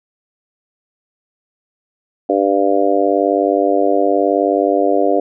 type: harmonic tone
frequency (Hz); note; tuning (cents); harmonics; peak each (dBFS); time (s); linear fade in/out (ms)
99.1; G2; +19; 3 / 4 / 5 / 6 / 7; -18 / -18 / -18 / -18 / -18; 2.29-5.2; 5
effects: none